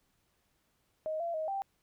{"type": "tone with pitch steps", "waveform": "sine", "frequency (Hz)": [626, 680, 630, 784], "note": ["D#5", "F5", "D#5", "G5"], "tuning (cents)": [10, -46, 21, 0], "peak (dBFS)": -32, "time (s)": [1.06, 1.62], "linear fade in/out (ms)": 0, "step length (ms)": 140, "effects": ["pink hiss -75 dBFS RMS until 1.82 s"]}